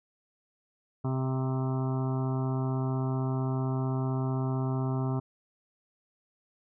harmonic tone with a mistuned harmonic, 130.81 Hz, C3, in tune, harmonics 1 / 2 / 3 / 5 / 6 / 7 / 8 / 9 / 10, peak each -28 / -34 / -38 / -42 / -44 / -45 / -46 / -47 / -48 dBFS, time 1.04-5.2 s, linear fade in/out 10 ms, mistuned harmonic 7, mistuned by +20 cents, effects none

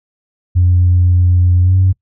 sine tone with pitch glide, 89.2 to 93.63 Hz, F2 to F#2, +37 to +21 cents, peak -6 dBFS, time 0.55-1.93 s, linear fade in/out 20 ms, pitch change +84 cents, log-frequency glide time 1.61-1.75 s, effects noise-tail reverb RT60 0.1 s tail -23 dB re dry + tanh soft clip ceiling -3 dBFS

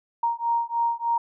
sine beating tone pair, 932.3 / 935.6 Hz, A#5 / A#5, 0 / +6 cents, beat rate 3.3 Hz, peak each -25 dBFS, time 0.23-1.18 s, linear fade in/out 5 ms, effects none

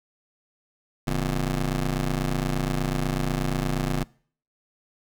20% pulse ring-modulated tone, 95.7 Hz, G2, 41 cents flat, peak -16 dBFS, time 1.07-4.04 s, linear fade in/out 5 ms, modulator 62 Hz, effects noise-tail reverb RT60 0.5 s tail -23 dB re dry

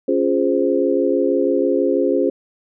sine chord, Db major seventh, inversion none, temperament equal with one note detuned, 277.2 / 349.2 / 415.3 / 521.7 Hz, Db4 / F4 / Ab4 / C5, 0 / 0 / 0 / -5 cents, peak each -20 dBFS, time 0.08-2.3 s, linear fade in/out 5 ms, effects none

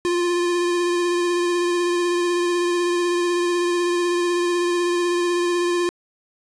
square tone with vibrato, 350 Hz, F4, 4 cents sharp, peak -19 dBFS, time 0.05-5.89 s, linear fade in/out 0 ms, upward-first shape triangle, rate 16 Hz, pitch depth 22 cents each way, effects resampled to 22050 Hz + 10-bit

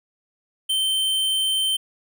square tone, 3106 Hz, G7, 17 cents flat, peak -20 dBFS, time 0.69-1.77 s, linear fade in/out 10 ms, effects none

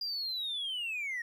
triangle linear sweep, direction down, 4844 to 1846 Hz, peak -31 dBFS, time 0.01-1.22 s, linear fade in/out 5 ms, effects tanh soft clip ceiling -29 dBFS

